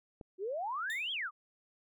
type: click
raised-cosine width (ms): 2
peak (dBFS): -33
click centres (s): 0.212
type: exponential two-way sweep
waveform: sine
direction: up then down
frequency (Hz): 354.9 to 3402 to 1123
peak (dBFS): -34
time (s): 0.38-1.31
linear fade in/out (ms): 50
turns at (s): 1.12
type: tone with exponential decay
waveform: sawtooth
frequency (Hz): 3642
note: A#7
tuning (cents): -41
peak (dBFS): -37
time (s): 0.9-1.18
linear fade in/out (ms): 0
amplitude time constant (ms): 59
effects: none